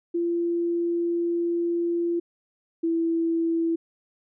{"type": "tone pair in turn", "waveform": "sine", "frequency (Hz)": [342.1, 331.2], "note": ["F4", "E4"], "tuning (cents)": [-36, 8], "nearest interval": "minor second", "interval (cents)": 56, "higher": "first", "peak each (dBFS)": [-22, -21], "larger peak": "second", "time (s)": [[0.14, 2.2], [2.83, 3.76]], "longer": "first", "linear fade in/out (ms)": 10, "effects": []}